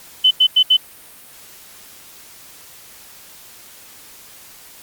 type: tone bursts at uneven times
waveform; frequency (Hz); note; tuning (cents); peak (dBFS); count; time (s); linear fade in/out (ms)
sine; 3032; F#7; +42; -8; 4; 0.24-0.31 / 0.4-0.47 / 0.56-0.63 / 0.7-0.77; 10
effects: white hiss -42 dBFS RMS until 4.82 s + Opus 48 kbps